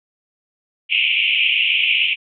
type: band-pass noise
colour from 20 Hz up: pink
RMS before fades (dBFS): -17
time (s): 0.89-2.16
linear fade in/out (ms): 50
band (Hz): 2300 to 3100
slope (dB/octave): 96
effects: none